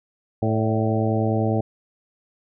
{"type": "harmonic tone with a mistuned harmonic", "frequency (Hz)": 110, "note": "A2", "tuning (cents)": 0, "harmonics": [1, 2, 3, 4, 5, 6, 7], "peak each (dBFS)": [-22, -25, -27, -28, -29, -30, -30], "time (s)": [0.42, 1.61], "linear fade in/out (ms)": 5, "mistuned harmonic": 5, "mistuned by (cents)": 48, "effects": []}